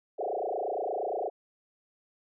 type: tone with frequency modulation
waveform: sine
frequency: 578 Hz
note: D5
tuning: 28 cents flat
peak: -29 dBFS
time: 0.18-1.3 s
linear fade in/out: 20 ms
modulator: 28.6 Hz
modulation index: 6.6
effects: none